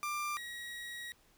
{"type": "tone pair in turn", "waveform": "30% pulse", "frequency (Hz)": [1188, 1903.3], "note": ["D6", "A#6"], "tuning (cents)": [20, 36], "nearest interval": "minor sixth", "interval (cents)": 816, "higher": "second", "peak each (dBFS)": [-32, -39], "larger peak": "first", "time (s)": [[0.03, 0.37], [0.37, 1.12]], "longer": "second", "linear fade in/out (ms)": 0, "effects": ["pink hiss -67 dBFS RMS until 1.37 s"]}